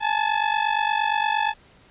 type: ring-modulated tone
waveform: sawtooth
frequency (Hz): 864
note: A5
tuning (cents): -32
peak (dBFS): -13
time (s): 0-1.54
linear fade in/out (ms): 50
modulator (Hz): 24.3
effects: pink hiss -54 dBFS RMS until 1.9 s + resampled to 8000 Hz